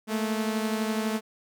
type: beating tone pair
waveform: sawtooth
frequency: 216.8 / 228.8 Hz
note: A3 / A#3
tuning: -25 / -32 cents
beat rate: 12 Hz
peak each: -23 / -29 dBFS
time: 0.07-1.21 s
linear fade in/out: 50 ms
effects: none